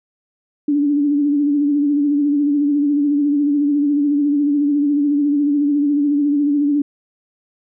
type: tone with vibrato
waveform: sine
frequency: 289.3 Hz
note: D4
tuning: 26 cents flat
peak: -13 dBFS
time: 0.68-6.82 s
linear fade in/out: 5 ms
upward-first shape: sine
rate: 14 Hz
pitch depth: 45 cents each way
effects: none